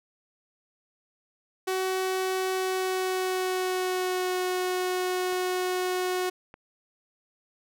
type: tone with pitch glide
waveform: sawtooth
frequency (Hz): 375.5 to 366.1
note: F#4 to F#4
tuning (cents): +26 to -18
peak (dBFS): -22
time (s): 1.67-6.3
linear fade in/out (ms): 10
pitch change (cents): -44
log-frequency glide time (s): 2.55-4.39
type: clicks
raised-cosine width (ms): 0.5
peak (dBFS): -30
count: 2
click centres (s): 5.326 / 6.541
effects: none